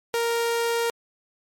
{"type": "tone", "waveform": "sawtooth", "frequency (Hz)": 466.2, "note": "A#4", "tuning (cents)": 0, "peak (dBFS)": -18, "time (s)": [0.14, 0.9], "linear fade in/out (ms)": 0, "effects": ["MP3 64 kbps"]}